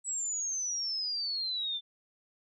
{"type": "exponential sweep", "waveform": "sine", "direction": "down", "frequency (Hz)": [7902, 3520], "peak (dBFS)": -31, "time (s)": [0.04, 1.81], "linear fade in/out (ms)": 50, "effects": []}